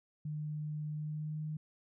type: tone with pitch glide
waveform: sine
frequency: 151.4 to 153.87 Hz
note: D#3 to D#3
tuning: -47 to -19 cents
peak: -36 dBFS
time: 0.25-1.57 s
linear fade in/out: 5 ms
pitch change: +28 cents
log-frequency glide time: 0.93-1.41 s
effects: none